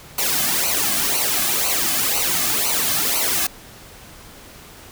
white noise with flanger, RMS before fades -20 dBFS, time 0.18-3.47 s, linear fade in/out 5 ms, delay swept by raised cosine 0.57 to 2.17 ms, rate 2 Hz, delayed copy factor -0.8, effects pink hiss -42 dBFS RMS until 4.91 s

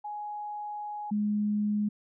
sine tone pair in turn, 835 / 208.8 Hz, G#5 / G#3, +9 / +10 cents, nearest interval 2 octaves, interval 2399 cents, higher first, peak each -34 / -25 dBFS, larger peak second, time 0.04-1.11 / 1.11-1.89 s, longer first, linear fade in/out 10 ms, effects none

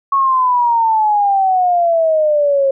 sine exponential sweep, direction down, 1108.7 to 538 Hz, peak -10 dBFS, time 0.12-2.71 s, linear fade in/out 5 ms, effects none

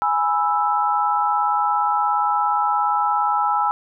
sine chord, E major, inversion first, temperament equal, 830.6 / 987.8 / 1318.5 Hz, G#5 / B5 / E6, 0 / 0 / 0 cents, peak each -20 / -23 / -21 dBFS, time 0.02-3.71 s, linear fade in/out 0 ms, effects none

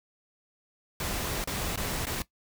pink noise with dropouts, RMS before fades -32 dBFS, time 1-2.22 s, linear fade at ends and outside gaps 1 ms, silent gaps 1.441-1.474 / 1.759-1.775 / 2.055-2.068 s, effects noise-tail reverb RT60 0.1 s tail -17 dB re dry

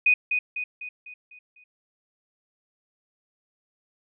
sine tone with echo, 2489 Hz, D#7, in tune, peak -15 dBFS, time 0.06-0.14 s, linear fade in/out 5 ms, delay 250 ms, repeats 6, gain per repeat -6 dB, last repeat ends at 1.64 s, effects none

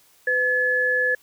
sine tone pair together, 503 / 1712.5 Hz, B4 / A6, +32 / -47 cents, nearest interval octave + major sixth, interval 2121 cents, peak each -25 / -19 dBFS, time 0.27-1.15 s, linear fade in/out 5 ms, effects white hiss -57 dBFS RMS until 1.22 s

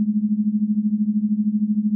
sine tone with tremolo, 211 Hz, G#3, 28 cents sharp, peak -13 dBFS, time 0-1.95 s, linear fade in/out 0 ms, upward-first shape triangle, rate 13 Hz, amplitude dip 90%, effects none

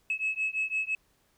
sine beating tone pair, 2581 / 2586.9 Hz, E7 / E7, -37 / -33 cents, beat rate 5.9 Hz, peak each -30 dBFS, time 0.1-0.95 s, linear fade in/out 2 ms, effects tanh soft clip ceiling -22 dBFS + pink hiss -69 dBFS RMS until 1.37 s

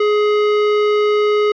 sine tone with hard clipping, 419.3 Hz, G#4, 17 cents sharp, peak -14 dBFS, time 0-1.52 s, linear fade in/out 5 ms, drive 17 dB, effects low-pass 4000 Hz 12 dB/octave

